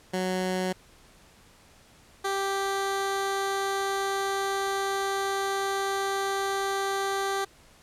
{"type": "tone pair in turn", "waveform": "15% pulse", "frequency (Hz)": [185, 392], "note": ["F#3", "G4"], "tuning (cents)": [0, 0], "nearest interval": "octave + minor second", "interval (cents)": 1300, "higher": "second", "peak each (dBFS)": -20, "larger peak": "neither", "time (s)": [[0.13, 0.73], [2.24, 7.45]], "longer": "second", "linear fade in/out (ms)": 10, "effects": ["pink hiss -56 dBFS RMS until 7.82 s", "low-pass 11000 Hz 12 dB/octave"]}